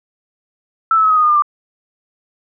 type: tone with pitch steps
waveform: sine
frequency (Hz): 1324 / 1302.8 / 1281.9 / 1261.3 / 1241.1 / 1221.1 / 1201.6 / 1182.3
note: E6 / E6 / E6 / D#6 / D#6 / D#6 / D6 / D6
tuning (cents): +7 / -21 / -49 / +23 / -5 / -33 / +39 / +11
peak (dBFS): -9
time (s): 0.91-1.422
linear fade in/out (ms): 2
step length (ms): 64
effects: none